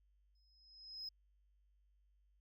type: tone with exponential growth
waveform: sine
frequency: 5110 Hz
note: D#8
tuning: 45 cents sharp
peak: -40 dBFS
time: 0.35-1.09 s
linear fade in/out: 5 ms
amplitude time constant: 160 ms
effects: tanh soft clip ceiling -41 dBFS + added 50 Hz sine -70 dBFS peak until 2.4 s